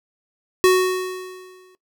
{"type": "tone with exponential decay", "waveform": "square", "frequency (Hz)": 370, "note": "F#4", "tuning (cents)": 0, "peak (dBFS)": -10, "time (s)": [0.64, 1.75], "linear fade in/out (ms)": 0, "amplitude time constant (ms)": 240, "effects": ["noise-tail reverb RT60 0.1 s tail -18 dB re dry"]}